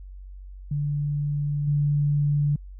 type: tone with level steps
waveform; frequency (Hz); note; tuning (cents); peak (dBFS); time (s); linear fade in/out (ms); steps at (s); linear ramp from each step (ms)
sine; 145.6; D3; -15; -23 / -19; 0.71-2.56; 5; 1.67; 10
effects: added 47 Hz sine -38 dBFS peak until 2.79 s